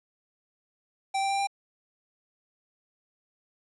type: tone with pitch steps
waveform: square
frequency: 780 / 785 / 790 / 795 Hz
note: G5 / G5 / G5 / G5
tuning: -9 / +2 / +13 / +24 cents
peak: -26 dBFS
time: 1.14-1.472 s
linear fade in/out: 10 ms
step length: 83 ms
effects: resampled to 24000 Hz + 10-bit